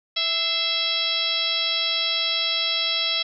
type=harmonic tone with a mistuned harmonic; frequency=659.3 Hz; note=E5; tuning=in tune; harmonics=1 / 2 / 3 / 4 / 5 / 6 / 7 / 8; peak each=-37 / -37 / -33 / -31 / -25 / -26 / -33 / -29 dBFS; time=0.16-3.23 s; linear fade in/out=10 ms; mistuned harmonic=3; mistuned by=+72 cents; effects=none